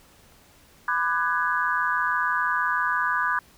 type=chord; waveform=sine; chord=G# half-diminished seventh; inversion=first; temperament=just; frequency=996.7 / 1196.1 / 1495.1 / 1661.2 Hz; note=B5 / D6 / F#6 / G#6; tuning=+16 / +31 / +18 / 0 cents; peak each=-27 dBFS; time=0.88-3.39 s; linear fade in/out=2 ms; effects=pink hiss -55 dBFS RMS until 3.57 s